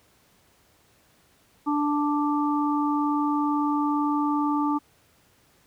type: harmonic tone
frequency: 293.7 Hz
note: D4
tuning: in tune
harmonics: 1 / 3 / 4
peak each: -23 / -28 / -29 dBFS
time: 1.66-4.79 s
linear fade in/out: 20 ms
effects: pink hiss -61 dBFS RMS until 5.66 s + high-pass 60 Hz 12 dB/octave